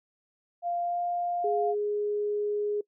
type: tone with pitch glide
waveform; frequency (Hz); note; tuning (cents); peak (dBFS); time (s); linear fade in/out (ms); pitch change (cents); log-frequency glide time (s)
sine; 696 to 701.7; F5 to F5; -6 to +8; -27; 0.62-1.75; 50; +14; 0.82-1
type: tone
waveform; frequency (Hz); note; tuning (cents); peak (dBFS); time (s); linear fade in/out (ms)
sine; 415.3; G#4; 0; -26; 1.44-2.81; 5
effects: noise-tail reverb RT60 0.1 s tail -22 dB re dry